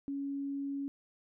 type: tone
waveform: sine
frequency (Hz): 278.8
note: C#4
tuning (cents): +10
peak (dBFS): -34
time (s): 0.08-0.88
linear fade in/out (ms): 0
effects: none